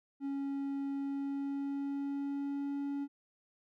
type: tone with pitch glide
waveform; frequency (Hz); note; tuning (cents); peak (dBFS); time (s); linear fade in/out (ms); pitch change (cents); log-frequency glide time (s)
triangle; 277.2 to 281.7; C#4 to C#4; 0 to +28; -32; 0.2-3.08; 50; +28; 0.93-2.75
effects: none